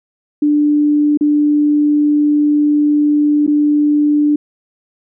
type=tone with dropouts; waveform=sine; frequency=295.7 Hz; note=D4; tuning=12 cents sharp; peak=-9 dBFS; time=0.42-4.36 s; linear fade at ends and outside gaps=5 ms; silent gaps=1.174-1.209 / 3.466-3.476 s; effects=none